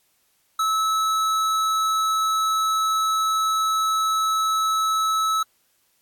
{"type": "tone with tanh clipping", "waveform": "sine", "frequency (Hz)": 1300, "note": "E6", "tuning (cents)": -24, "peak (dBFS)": -21, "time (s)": [0.59, 5.43], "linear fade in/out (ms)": 5, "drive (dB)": 18, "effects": ["white hiss -65 dBFS RMS until 6.01 s", "AAC 64 kbps"]}